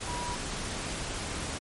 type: tone in noise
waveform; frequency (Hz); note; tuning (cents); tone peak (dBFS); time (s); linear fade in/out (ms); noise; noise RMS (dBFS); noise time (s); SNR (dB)
sine; 971; B5; -30; -35; 0.07-0.36; 20; pink; -35; 0-1.59; -3
effects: MP3 48 kbps